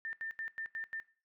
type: tone bursts at uneven times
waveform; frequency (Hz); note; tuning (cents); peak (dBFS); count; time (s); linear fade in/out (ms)
sine; 1794; A6; +33; -37; 6; 0.05-0.13 / 0.21-0.31 / 0.39-0.48 / 0.58-0.66 / 0.75-0.84 / 0.93-1; 0
effects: noise-tail reverb RT60 0.4 s tail -19 dB re dry